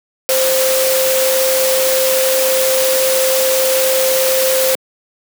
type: tone in noise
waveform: sine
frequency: 523.3 Hz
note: C5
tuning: in tune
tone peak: -13 dBFS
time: 0.29-4.75 s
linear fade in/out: 0 ms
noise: white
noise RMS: -17 dBFS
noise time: 0.29-4.75 s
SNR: +1 dB
effects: high-pass 300 Hz 12 dB/octave